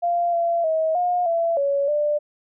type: tone with pitch steps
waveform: sine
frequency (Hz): 693 / 681 / 638 / 714 / 671 / 561 / 593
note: F5 / F5 / D#5 / F5 / E5 / C#5 / D5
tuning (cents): -14 / -44 / +43 / +38 / +31 / +21 / +17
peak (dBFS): -18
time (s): 0.02-2.19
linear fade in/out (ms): 20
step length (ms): 310
effects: none